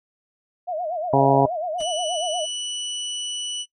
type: tone with vibrato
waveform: sine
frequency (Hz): 668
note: E5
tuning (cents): +23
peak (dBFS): -24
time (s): 0.67-2.46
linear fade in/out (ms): 20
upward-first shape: sine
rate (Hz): 8.4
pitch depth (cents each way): 160
type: harmonic tone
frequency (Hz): 137.1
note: C#3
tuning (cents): -19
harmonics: 1 / 2 / 3 / 4 / 5 / 6 / 7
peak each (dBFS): -22 / -22 / -22 / -22 / -22 / -22 / -22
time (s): 1.13-1.46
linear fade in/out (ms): 5
type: tone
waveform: sawtooth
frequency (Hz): 2960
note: F#7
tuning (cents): 0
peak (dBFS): -23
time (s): 1.78-3.66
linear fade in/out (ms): 50
type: noise with exponential decay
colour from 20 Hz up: pink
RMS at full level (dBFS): -36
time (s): 1.8-1.88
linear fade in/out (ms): 5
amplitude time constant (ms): 17
effects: noise-tail reverb RT60 0.1 s tail -20 dB re dry + resampled to 24000 Hz